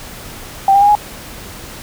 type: tone with pitch steps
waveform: sine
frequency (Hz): 782 / 798.9 / 816.2 / 833.8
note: G5 / G5 / G#5 / G#5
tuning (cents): -4 / +33 / -30 / +7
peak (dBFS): -6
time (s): 0.68-0.952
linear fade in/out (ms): 2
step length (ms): 68
effects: pink hiss -32 dBFS RMS until 1.82 s